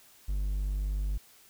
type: tone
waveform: triangle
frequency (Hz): 49.53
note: G1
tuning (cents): +19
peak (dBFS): -26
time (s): 0.28-1.18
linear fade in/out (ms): 10
effects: white hiss -58 dBFS RMS until 1.49 s